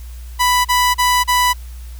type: tone bursts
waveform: sawtooth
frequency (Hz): 990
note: B5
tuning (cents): +4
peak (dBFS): -8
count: 4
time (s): 0.39-1.535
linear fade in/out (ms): 20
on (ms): 260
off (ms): 35
effects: added 60 Hz sine -29 dBFS peak until 1.99 s + white hiss -46 dBFS RMS until 1.99 s